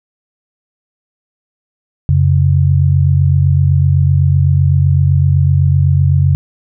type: tone pair together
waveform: sine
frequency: 90.3 / 138.18 Hz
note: F#2 / C#3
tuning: -42 / -5 cents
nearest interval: perfect fifth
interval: 737 cents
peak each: -10 dBFS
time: 2.09-6.35 s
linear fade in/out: 0 ms
effects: none